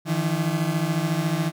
35% pulse beating tone pair, 154.3 / 168.3 Hz, D#3 / E3, -14 / +36 cents, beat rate 14 Hz, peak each -23 dBFS, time 0.05-1.52 s, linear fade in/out 50 ms, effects none

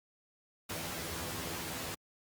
pink noise with comb filter, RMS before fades -39 dBFS, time 0.69-1.95 s, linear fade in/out 10 ms, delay 12 ms, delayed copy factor +0.95, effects high-pass 80 Hz 12 dB/octave + Opus 48 kbps

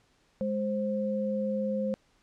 sine tone pair together, 207.7 / 526.1 Hz, G#3 / C5, 0 / +9 cents, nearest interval octave + major third, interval 1609 cents, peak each -30 / -30 dBFS, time 0.41-1.94 s, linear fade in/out 0 ms, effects pink hiss -67 dBFS RMS until 2.22 s + low-pass 7000 Hz 12 dB/octave

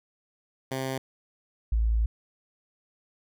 10% pulse / sine tone pair in turn, 132.3 / 55.63 Hz, C3 / A1, +20 / +20 cents, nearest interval octave + minor third, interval 1500 cents, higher first, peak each -21 dBFS, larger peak neither, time 0.71-0.98 / 1.72-2.06 s, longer second, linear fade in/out 5 ms, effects none

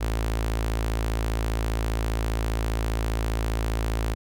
sawtooth tone with notch filter, 55 Hz, A1, in tune, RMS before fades -26 dBFS, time 0-4.15 s, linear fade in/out 20 ms, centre 170 Hz, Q 1.6, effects none

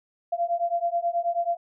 sine beating tone pair, 683 / 692.3 Hz, F5 / F5, -39 / -15 cents, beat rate 9.3 Hz, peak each -26 dBFS, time 0.32-1.57 s, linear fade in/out 10 ms, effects none

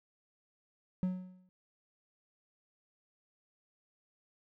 triangle tone with exponential decay, 183.8 Hz, F#3, 11 cents flat, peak -25 dBFS, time 1.03-1.49 s, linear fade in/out 0 ms, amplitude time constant 100 ms, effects none

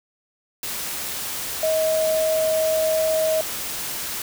sine tone in noise, 634 Hz, D#5, 32 cents sharp, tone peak -18 dBFS, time 1.63-3.41 s, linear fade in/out 2 ms, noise white, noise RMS -29 dBFS, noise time 0.63-4.22 s, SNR +8 dB, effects none

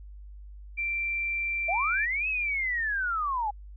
sine tone, 2353 Hz, D7, 3 cents sharp, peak -27 dBFS, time 0.77-2.06 s, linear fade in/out 20 ms
sine linear two-way sweep, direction up then down, 622.3 to 2608 to 800 Hz, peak -26 dBFS, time 1.68-3.51 s, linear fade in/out 10 ms, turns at 2.28 s
effects added 50 Hz sine -42 dBFS peak until 3.76 s

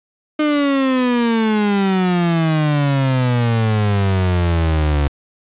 35% pulse exponential sweep, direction down, 306.4 to 71 Hz, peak -12 dBFS, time 0.39-5.08 s, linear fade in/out 5 ms, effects resampled to 8000 Hz + 7-bit

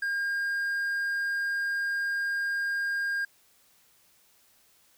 triangle tone, 1612 Hz, G6, 48 cents sharp, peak -25 dBFS, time 0.02-3.25 s, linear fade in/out 5 ms, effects white hiss -63 dBFS RMS until 4.97 s

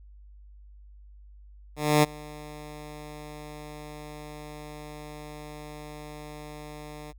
10% pulse tone with ADSR envelope, 150 Hz, D3, 37 cents sharp, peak -8 dBFS, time 1.76-7.13 s, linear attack 270 ms, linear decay 23 ms, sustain -24 dB, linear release 29 ms, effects added 50 Hz sine -47 dBFS peak until 7.18 s

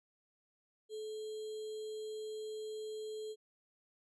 sine tone with sample-and-hold, 431.6 Hz, A4, 33 cents flat, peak -40 dBFS, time 0.89-3.36 s, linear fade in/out 50 ms, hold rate 3675 Hz, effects resampled to 24000 Hz

